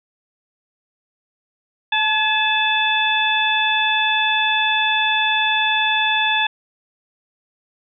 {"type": "harmonic tone with a mistuned harmonic", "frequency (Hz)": 870, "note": "A5", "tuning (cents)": -20, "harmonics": [1, 2, 3, 4], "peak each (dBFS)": [-21, -21, -21, -21], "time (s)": [1.92, 6.47], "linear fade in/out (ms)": 5, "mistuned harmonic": 2, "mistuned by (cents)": -40, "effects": []}